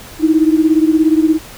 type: beating tone pair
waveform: sine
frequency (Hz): 311.1 / 328.1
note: D#4 / E4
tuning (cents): 0 / -8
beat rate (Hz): 17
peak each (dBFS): -10 / -13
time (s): 0.19-1.39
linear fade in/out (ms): 50
effects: pink hiss -35 dBFS RMS until 1.57 s